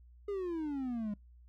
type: exponential sweep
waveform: triangle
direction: down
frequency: 415.3 to 202.3 Hz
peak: -32 dBFS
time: 0.28-1.14 s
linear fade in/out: 5 ms
effects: noise-tail reverb RT60 0.2 s tail -26 dB re dry + added 60 Hz sine -55 dBFS peak until 1.48 s